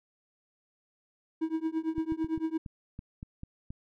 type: tone with tremolo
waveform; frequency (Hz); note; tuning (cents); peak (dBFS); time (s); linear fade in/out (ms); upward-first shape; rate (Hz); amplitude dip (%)
triangle; 320.9; E4; -46; -23; 1.41-2.58; 10; triangle; 8.9; 100
type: clicks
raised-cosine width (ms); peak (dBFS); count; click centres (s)
5; -28; 9; 1.981 / 2.122 / 2.245 / 2.377 / 2.662 / 2.991 / 3.229 / 3.434 / 3.705
effects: none